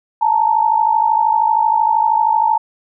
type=tone pair together; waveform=sine; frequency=866.1 / 919 Hz; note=A5 / A#5; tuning=-28 / -25 cents; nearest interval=minor second; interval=103 cents; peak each=-14 dBFS; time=0.21-2.58 s; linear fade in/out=10 ms; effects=none